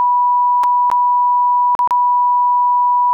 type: tone with dropouts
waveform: sine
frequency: 980 Hz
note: B5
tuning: 14 cents flat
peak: -10 dBFS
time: 0-3.13 s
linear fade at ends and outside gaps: 0 ms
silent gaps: 0.635-0.639 / 0.901-0.915 / 1.751-1.791 / 1.875-1.908 s
effects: none